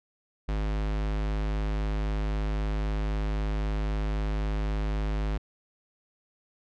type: tone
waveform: square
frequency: 51.91 Hz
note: G#1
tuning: in tune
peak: -27 dBFS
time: 0.48-5.38 s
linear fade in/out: 10 ms
effects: low-pass 4000 Hz 12 dB/octave